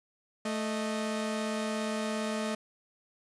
sawtooth tone pair together, 219.1 / 620 Hz, A3 / D#5, -7 / -6 cents, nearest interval octave + tritone, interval 1801 cents, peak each -28 / -32 dBFS, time 0.45-2.55 s, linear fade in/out 5 ms, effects resampled to 24000 Hz

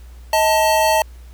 square tone pair together, 632.8 / 887 Hz, D#5 / A5, +29 / +14 cents, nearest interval tritone, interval 585 cents, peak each -17 / -16 dBFS, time 0.33-1.02 s, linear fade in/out 2 ms, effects added 60 Hz sine -36 dBFS peak until 1.33 s + pink hiss -52 dBFS RMS until 1.33 s

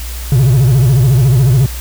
triangle tone with vibrato, 128.9 Hz, C3, 26 cents flat, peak -4 dBFS, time 0.32-1.66 s, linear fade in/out 2 ms, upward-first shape sine, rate 14 Hz, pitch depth 180 cents each way, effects added 60 Hz sine -21 dBFS peak until 1.8 s + white hiss -29 dBFS RMS until 1.8 s

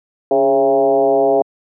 sine tone with frequency modulation, 543 Hz, C#5, 36 cents flat, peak -10 dBFS, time 0.31-1.42 s, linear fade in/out 2 ms, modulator 131 Hz, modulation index 1.6, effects high-pass 200 Hz 12 dB/octave

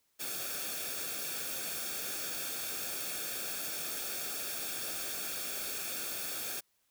white noise with comb filter, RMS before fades -38 dBFS, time 0.19-6.61 s, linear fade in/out 20 ms, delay 1 ms, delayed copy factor -0.65, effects white hiss -75 dBFS RMS until 6.9 s

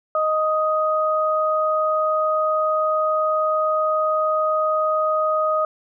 sine tone pair together, 622.3 / 1249.3 Hz, D#5 / D#6, 0 / +7 cents, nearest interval octave, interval 1207 cents, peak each -20 dBFS, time 0.15-5.65 s, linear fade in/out 2 ms, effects none

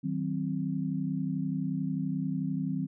sine chord, C diminished, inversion first, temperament just, 156.98 / 188.37 / 261.6 Hz, Eb3 / Gb3 / C4, +16 / +31 / 0 cents, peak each -33 dBFS, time 0.03-2.87 s, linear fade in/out 20 ms, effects none

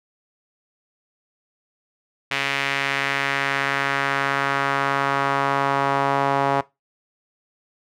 sawtooth tone with band-pass filter sweep, 138.59 Hz, C#3, in tune, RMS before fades -22 dBFS, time 2.31-6.61 s, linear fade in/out 5 ms, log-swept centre 2400 to 860 Hz, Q 1.7, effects noise-tail reverb RT60 0.2 s tail -19 dB re dry

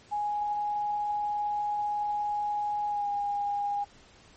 sine tone with pitch glide, 830.6 to 814.9 Hz, G#5 to G#5, 0 to -33 cents, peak -27 dBFS, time 0.11-3.85 s, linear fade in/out 20 ms, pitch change -33 cents, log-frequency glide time 2.88-3.08 s, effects pink hiss -56 dBFS RMS until 4.36 s + MP3 32 kbps

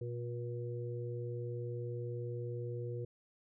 harmonic tone, 120 Hz, B2, 49 cents flat, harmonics 1 / 3 / 4, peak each -39 / -45 / -44 dBFS, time 0.01-3.05 s, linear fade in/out 5 ms, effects none

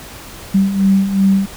sine beating tone pair, 192.5 / 195.2 Hz, G3 / G3, -31 / -7 cents, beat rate 2.7 Hz, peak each -17 / -11 dBFS, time 0.54-1.46 s, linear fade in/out 10 ms, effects pink hiss -34 dBFS RMS until 1.56 s

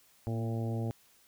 harmonic tone with a mistuned harmonic, 113.8 Hz, A#2, 41 cents flat, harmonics 1 / 2 / 3 / 4 / 5 / 6 / 7, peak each -32 / -38 / -42 / -44 / -46 / -48 / -49 dBFS, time 0.27-0.91 s, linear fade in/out 0 ms, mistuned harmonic 2, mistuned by +24 cents, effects white hiss -64 dBFS RMS until 1.27 s

